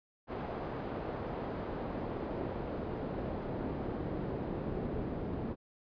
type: noise with band-pass filter sweep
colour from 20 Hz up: brown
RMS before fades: -38 dBFS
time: 0.27-5.56 s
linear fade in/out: 50 ms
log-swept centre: 670 to 350 Hz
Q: 0.82
effects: resampled to 11025 Hz